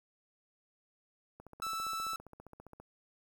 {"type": "click train", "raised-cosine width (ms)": 1, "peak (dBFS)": -36, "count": 22, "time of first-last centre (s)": [1.4, 2.8], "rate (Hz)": 15}
{"type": "tone", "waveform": "45% pulse", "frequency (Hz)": 1318.5, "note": "E6", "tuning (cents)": 0, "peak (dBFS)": -35, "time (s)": [1.62, 2.16], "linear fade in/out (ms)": 2}
{"effects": ["10-bit"]}